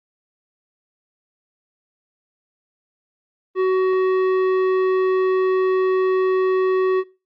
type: tone with tanh clipping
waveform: sine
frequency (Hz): 374.6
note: F#4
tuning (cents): +21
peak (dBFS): -17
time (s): 3.55-7.04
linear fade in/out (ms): 50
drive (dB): 12
effects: noise-tail reverb RT60 0.3 s tail -21 dB re dry + Opus 32 kbps